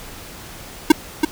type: tone with echo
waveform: square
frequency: 311.1 Hz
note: D#4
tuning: in tune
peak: -5 dBFS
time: 0.9-0.92 s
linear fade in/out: 5 ms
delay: 330 ms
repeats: 1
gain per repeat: -7 dB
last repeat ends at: 1.25 s
effects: pink hiss -37 dBFS RMS until 1.31 s